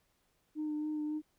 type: tone with vibrato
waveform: sine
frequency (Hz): 303.6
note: D#4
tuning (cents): -42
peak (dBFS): -32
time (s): 0.55-1.22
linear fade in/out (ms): 50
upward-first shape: sine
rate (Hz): 3.6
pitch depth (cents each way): 17
effects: tanh soft clip ceiling -30 dBFS + pink hiss -75 dBFS RMS until 1.38 s